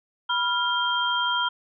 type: tone cluster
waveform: sine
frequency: 983 / 1393 / 3188 Hz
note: B5 / F6 / G7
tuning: -8 / -5 / +28 cents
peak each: -26 dBFS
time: 0.29-1.49 s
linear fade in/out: 10 ms
effects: none